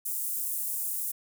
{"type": "high-pass noise", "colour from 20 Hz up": "pink", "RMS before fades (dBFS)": -32, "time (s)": [0.05, 1.12], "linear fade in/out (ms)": 10, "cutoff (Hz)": 9600, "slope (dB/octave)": 24, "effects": []}